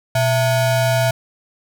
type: ring-modulated tone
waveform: square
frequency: 392 Hz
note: G4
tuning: in tune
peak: -12 dBFS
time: 0.15-1.11 s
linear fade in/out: 5 ms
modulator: 270 Hz
effects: none